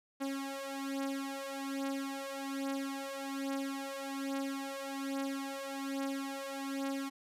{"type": "beating tone pair", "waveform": "sawtooth", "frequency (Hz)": [272.8, 274], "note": ["C#4", "C#4"], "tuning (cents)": [-28, -20], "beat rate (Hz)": 1.2, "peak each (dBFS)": [-36, -35], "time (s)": [0.2, 7.1], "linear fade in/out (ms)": 20, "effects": ["resampled to 32000 Hz"]}